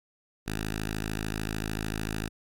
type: tone with notch filter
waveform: 5% pulse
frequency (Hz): 53.4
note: G#1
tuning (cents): +49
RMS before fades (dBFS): -33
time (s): 0.46-2.29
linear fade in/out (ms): 20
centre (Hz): 550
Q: 0.86
effects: AAC 64 kbps